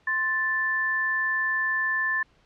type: tone pair together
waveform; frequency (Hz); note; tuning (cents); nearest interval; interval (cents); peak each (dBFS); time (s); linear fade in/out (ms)
sine; 1046.5 / 1760; C6 / A6; 0 / 0; major sixth; 900; -32 / -23; 0.07-2.23; 5
effects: pink hiss -62 dBFS RMS until 2.45 s + low-pass 4000 Hz 12 dB/octave